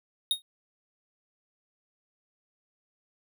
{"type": "tone with exponential decay", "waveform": "square", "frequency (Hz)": 3729, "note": "A#7", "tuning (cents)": 0, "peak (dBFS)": -20, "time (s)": [0.31, 0.42], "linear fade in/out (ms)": 1, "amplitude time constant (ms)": 22, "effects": []}